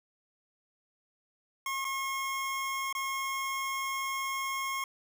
25% pulse tone with dropouts, 1081 Hz, C#6, 44 cents flat, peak -28 dBFS, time 1.66-4.84 s, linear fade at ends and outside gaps 2 ms, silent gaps 1.845-1.85 / 2.927-2.95 s, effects none

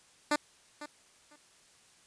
10% pulse tone with echo, 296.8 Hz, D4, 18 cents sharp, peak -17 dBFS, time 0.31-0.36 s, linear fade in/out 5 ms, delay 500 ms, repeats 2, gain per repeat -15 dB, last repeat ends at 1.36 s, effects white hiss -62 dBFS RMS until 2.06 s + resampled to 22050 Hz

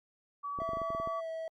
sine tone, 1142 Hz, D6, 49 cents flat, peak -35 dBFS, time 0.43-1.21 s, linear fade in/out 20 ms
clicks, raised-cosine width 2 ms, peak -29 dBFS, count 10, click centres 0.588 / 0.619 / 0.691 / 0.734 / 0.771 / 0.817 / 0.904 / 0.949 / 1 / 1.074 s
triangle tone with pitch glide, 659.3 to 648.7 Hz, E5 to E5, 0 to -28 cents, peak -34 dBFS, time 0.6-1.48 s, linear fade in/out 2 ms, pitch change -28 cents, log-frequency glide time 1.2-1.29 s
effects Opus 48 kbps

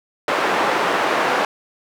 white band-pass noise, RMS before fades -19 dBFS, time 0.28-1.45 s, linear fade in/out 2 ms, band 340 to 1300 Hz, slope 12 dB/octave, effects none

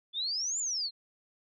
sine exponential two-way sweep, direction up then down, 3431 to 7300 to 4100 Hz, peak -30 dBFS, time 0.13-0.91 s, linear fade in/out 50 ms, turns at 0.59 s, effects none

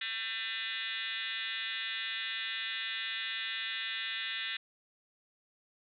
sine tone with frequency modulation, 2691 Hz, E7, 35 cents sharp, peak -34 dBFS, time 0.01-4.57 s, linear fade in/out 5 ms, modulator 224 Hz, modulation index 4.9, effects none

